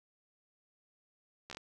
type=slowing click train; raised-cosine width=0.2 ms; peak=-27 dBFS; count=5; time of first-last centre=1.5-1.571 s; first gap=13 ms; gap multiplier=1.21; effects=none